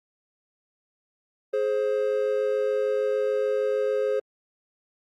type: tone pair together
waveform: triangle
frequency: 421.3 / 528 Hz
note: G#4 / C5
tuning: +25 / +16 cents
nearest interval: major third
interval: 391 cents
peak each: -23 dBFS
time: 1.53-4.2 s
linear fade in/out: 10 ms
effects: Opus 48 kbps